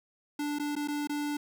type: tone with dropouts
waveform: square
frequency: 293.2 Hz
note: D4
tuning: 3 cents flat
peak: -31 dBFS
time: 0.39-1.37 s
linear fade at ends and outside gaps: 5 ms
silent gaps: 0.587-0.596 / 0.754-0.763 / 0.876-0.883 / 1.073-1.094 s
effects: 11-bit